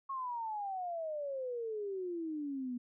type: exponential sweep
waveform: sine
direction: down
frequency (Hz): 1100 to 240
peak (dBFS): -36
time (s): 0.09-2.78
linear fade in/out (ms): 10
effects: none